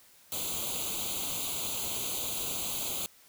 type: noise with comb filter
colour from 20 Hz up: white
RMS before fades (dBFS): -34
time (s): 0.32-3.06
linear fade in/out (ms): 0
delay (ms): 0.28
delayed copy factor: +1
effects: white hiss -59 dBFS RMS until 3.28 s